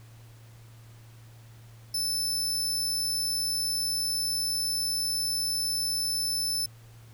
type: tone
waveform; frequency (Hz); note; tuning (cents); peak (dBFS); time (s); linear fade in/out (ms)
sawtooth; 5274; E8; 0; -24; 1.94-6.66; 5
effects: added 114 Hz sine -48 dBFS peak until 7.13 s + pink hiss -58 dBFS RMS until 7.13 s